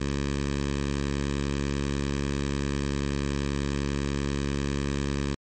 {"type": "tone with notch filter", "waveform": "10% pulse", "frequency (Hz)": 70.2, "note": "C#2", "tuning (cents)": 22, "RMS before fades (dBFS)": -28, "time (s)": [0, 5.35], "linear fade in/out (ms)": 10, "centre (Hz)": 750, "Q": 1.1, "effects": ["MP3 32 kbps"]}